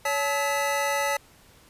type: tone cluster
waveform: square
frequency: 563 / 865 / 1288 / 1991 Hz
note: C#5 / A5 / E6 / B6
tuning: +27 / -30 / -41 / +14 cents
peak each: -29 / -29 / -33 / -30 dBFS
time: 0.05-1.17 s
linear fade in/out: 5 ms
effects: pink hiss -55 dBFS RMS until 1.69 s + resampled to 32000 Hz